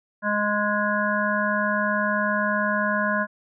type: harmonic tone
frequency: 207.7 Hz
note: G#3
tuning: in tune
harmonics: 1 / 3 / 5 / 7 / 8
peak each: -27 / -27 / -27 / -27 / -27 dBFS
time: 0.22-3.27 s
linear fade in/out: 50 ms
effects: none